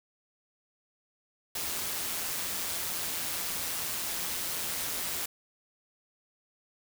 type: noise with amplitude modulation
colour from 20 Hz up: white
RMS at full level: -32 dBFS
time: 1.55-5.26 s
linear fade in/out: 5 ms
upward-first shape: sine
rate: 171 Hz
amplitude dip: 40%
effects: none